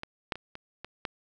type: clicks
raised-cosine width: 0.3 ms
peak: -20 / -13 / -24 / -25 / -23 / -15 dBFS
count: 6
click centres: 0.034 / 0.322 / 0.356 / 0.554 / 0.846 / 1.052 s
effects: none